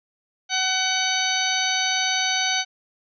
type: harmonic tone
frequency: 753 Hz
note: F#5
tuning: 30 cents sharp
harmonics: 1 / 2 / 3 / 4 / 5 / 6 / 8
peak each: -28 / -28 / -28 / -28 / -28 / -28 / -28 dBFS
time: 0.49-2.65 s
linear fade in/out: 50 ms
effects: none